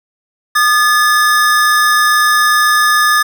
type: tone pair together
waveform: square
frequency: 1220.4 / 1718 Hz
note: D#6 / A6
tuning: -34 / -42 cents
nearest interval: tritone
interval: 592 cents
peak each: -12 dBFS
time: 0.55-3.23 s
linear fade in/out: 10 ms
effects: none